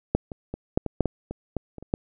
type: clicks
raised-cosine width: 2 ms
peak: -6 / -21 / -18 / -6 / -14 / -6 / -11 / -19 / -13 / -25 / -27 / -9 dBFS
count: 12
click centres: 0.15 / 0.318 / 0.54 / 0.775 / 0.863 / 1.007 / 1.057 / 1.31 / 1.567 / 1.783 / 1.826 / 1.939 s
effects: none